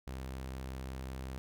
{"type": "tone", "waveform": "sawtooth", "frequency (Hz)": 65.41, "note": "C2", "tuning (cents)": 0, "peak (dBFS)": -36, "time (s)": [0.07, 1.38], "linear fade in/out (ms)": 0, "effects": []}